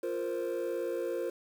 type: chord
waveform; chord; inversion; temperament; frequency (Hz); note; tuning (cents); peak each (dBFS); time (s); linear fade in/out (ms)
triangle; F suspended fourth; none; just; 349.2 / 465.6 / 523.8; F4 / Bb4 / C5; 0 / -2 / +2; -33; 0.03-1.3; 5
effects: tanh soft clip ceiling -24 dBFS + 9-bit